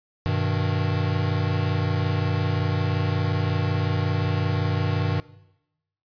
square chord, G augmented, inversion none, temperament equal, 98 / 123.47 / 155.56 Hz, G2 / B2 / D#3, 0 / 0 / 0 cents, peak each -25 / -29 / -27 dBFS, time 0.26-5.2 s, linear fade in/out 0 ms, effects noise-tail reverb RT60 0.9 s tail -20 dB re dry + resampled to 11025 Hz

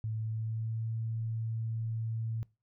sine tone with pitch glide, 110 to 112.7 Hz, A2 to A2, 0 to +42 cents, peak -32 dBFS, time 0.04-2.43 s, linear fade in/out 0 ms, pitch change +42 cents, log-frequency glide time 0.15-0.86 s, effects noise-tail reverb RT60 0.3 s tail -23 dB re dry

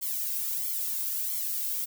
violet noise with flanger, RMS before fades -31 dBFS, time 0.01-1.86 s, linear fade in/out 20 ms, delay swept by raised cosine 0.91 to 1.91 ms, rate 1.5 Hz, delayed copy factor +1, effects none

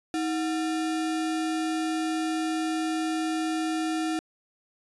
sine tone with sample-and-hold, 317.7 Hz, D#4, 36 cents sharp, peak -25 dBFS, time 0.14-4.19 s, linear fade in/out 0 ms, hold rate 1050 Hz, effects resampled to 24000 Hz

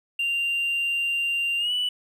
triangle tone with pitch glide, 2781 to 2963 Hz, F7 to F#7, -8 to +2 cents, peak -20 dBFS, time 0.19-1.89 s, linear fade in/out 5 ms, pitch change +110 cents, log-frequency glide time 1.58-1.72 s, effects tanh soft clip ceiling -18 dBFS

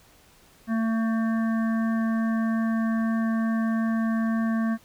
harmonic tone, 224.8 Hz, A3, 37 cents sharp, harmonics 1 / 3 / 5 / 7 / 8, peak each -22 / -36 / -37 / -39 / -41 dBFS, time 0.67-4.78 s, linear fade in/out 50 ms, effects pink hiss -56 dBFS RMS until 4.84 s

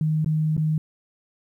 sine tone with dropouts, 155.56 Hz, D#3, in tune, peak -19 dBFS, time 0.01-0.78 s, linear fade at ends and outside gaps 2 ms, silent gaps 0.246-0.26 / 0.567-0.577 s, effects 10-bit

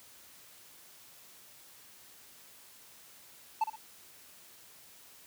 triangle tone with echo, 880 Hz, A5, in tune, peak -23 dBFS, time 3.61-3.64 s, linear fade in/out 5 ms, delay 60 ms, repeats 2, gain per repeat -9 dB, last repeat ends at 3.76 s, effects white hiss -56 dBFS RMS until 5.26 s + high-pass 60 Hz 12 dB/octave

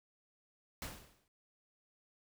pink noise with exponential decay, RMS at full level -41 dBFS, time 0.82-1.28 s, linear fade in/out 1 ms, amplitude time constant 99 ms, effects none

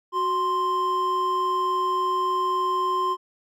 triangle tone pair together, 370 / 1046.5 Hz, F#4 / C6, 0 / 0 cents, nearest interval octave + tritone, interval 1800 cents, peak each -27 / -20 dBFS, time 0.12-3.17 s, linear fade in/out 50 ms, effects none

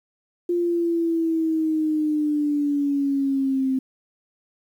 sine exponential sweep, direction down, 350.5 to 261.6 Hz, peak -19 dBFS, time 0.49-3.79 s, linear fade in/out 5 ms, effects 9-bit

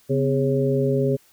harmonic tone with a mistuned harmonic, 136.8 Hz, C#3, 23 cents flat, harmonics 1 / 2 / 3 / 4, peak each -22 / -25 / -22 / -26 dBFS, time 0.09-1.17 s, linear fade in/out 20 ms, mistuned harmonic 2, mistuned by -120 cents, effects white hiss -57 dBFS RMS until 1.32 s

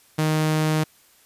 sawtooth tone, 155.56 Hz, D#3, in tune, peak -15 dBFS, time 0.18-0.84 s, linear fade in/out 10 ms, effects white hiss -56 dBFS RMS until 1.25 s + resampled to 32000 Hz

